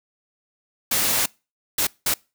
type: noise bursts at uneven times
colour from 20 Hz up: white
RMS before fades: -21 dBFS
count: 3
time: 0.91-1.26 / 1.78-1.87 / 2.06-2.14 s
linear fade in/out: 5 ms
effects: noise-tail reverb RT60 0.3 s tail -25 dB re dry